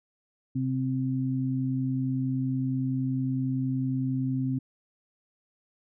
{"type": "tone pair together", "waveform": "sine", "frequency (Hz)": [130.8, 261.6], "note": ["C3", "C4"], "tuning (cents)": [0, 0], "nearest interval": "octave", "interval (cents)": 1200, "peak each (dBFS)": -28, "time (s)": [0.55, 4.59], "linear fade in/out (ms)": 10, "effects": []}